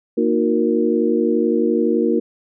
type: harmonic tone with a mistuned harmonic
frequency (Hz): 77.78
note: D#2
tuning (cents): 0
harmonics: 3 / 4 / 5 / 6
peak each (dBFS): -20 / -20 / -20 / -20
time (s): 0.17-2.2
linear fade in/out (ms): 10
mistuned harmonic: 5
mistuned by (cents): -120
effects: none